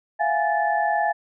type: tone cluster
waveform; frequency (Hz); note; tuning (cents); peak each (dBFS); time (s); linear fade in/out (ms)
sine; 680 / 719 / 829 / 1748; F5 / F#5 / G#5 / A6; -46 / -50 / -3 / -12; -24 / -29 / -22 / -27; 0.19-1.13; 20
effects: none